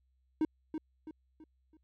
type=tone with echo; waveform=triangle; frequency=312.9 Hz; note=D#4; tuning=10 cents sharp; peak=-24 dBFS; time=0.41-0.45 s; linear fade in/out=2 ms; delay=330 ms; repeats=4; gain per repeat=-8 dB; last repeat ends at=1.77 s; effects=added 64 Hz sine -70 dBFS peak until 1.83 s